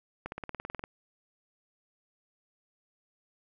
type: accelerating click train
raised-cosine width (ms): 0.5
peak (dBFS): -22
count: 12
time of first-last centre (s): 0.26-0.839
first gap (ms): 61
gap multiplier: 0.97
effects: none